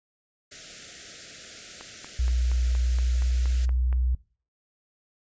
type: band-stop noise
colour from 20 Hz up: white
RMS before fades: -41 dBFS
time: 0.51-3.66 s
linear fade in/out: 10 ms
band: 710 to 1300 Hz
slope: 96 dB/octave
type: click train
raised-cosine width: 0.5 ms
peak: -26 dBFS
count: 10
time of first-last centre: 1.81-3.928 s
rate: 4.25 Hz
type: tone with pitch glide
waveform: sine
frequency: 61.4 to 62.19 Hz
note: B1 to B1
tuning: -9 to +13 cents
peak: -21 dBFS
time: 2.19-4.15 s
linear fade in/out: 5 ms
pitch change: +22 cents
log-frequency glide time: 2.83-3.5 s
effects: noise-tail reverb RT60 0.4 s tail -20 dB re dry + resampled to 16000 Hz